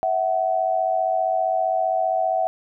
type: tone pair together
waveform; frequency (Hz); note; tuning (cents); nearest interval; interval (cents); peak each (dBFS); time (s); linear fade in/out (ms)
sine; 654.8 / 750; E5 / F#5; -12 / +23; major second; 235; -22 / -21; 0.03-2.47; 0
effects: none